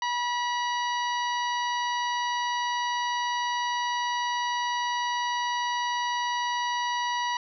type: harmonic tone with a mistuned harmonic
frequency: 970 Hz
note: B5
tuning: 31 cents flat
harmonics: 1 / 2 / 3 / 4 / 5 / 6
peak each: -27 / -33 / -37 / -39 / -41 / -43 dBFS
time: 0.02-7.37 s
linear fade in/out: 2 ms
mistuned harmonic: 5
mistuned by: -78 cents
effects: none